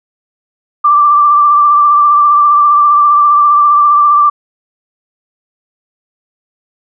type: tone with vibrato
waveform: sine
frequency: 1174.7 Hz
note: D6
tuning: in tune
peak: -4 dBFS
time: 0.84-4.3 s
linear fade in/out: 10 ms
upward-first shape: triangle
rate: 15 Hz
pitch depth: 32 cents each way
effects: none